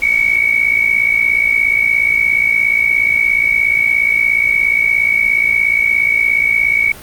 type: tone pair together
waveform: sine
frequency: 2217 / 2274 Hz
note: C#7 / C#7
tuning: 0 / +44 cents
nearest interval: unison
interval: 44 cents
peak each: -13 dBFS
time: 0.02-6.92 s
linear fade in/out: 5 ms
effects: pink hiss -34 dBFS RMS until 7.02 s + Opus 48 kbps